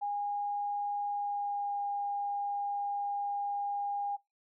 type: tone with pitch glide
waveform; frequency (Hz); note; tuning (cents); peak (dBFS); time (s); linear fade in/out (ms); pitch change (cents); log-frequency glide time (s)
sine; 817 to 810.4; G#5 to G#5; -29 to -43; -31; 0.01-4.17; 20; -14; 1.07-1.81
effects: noise-tail reverb RT60 0.2 s tail -23 dB re dry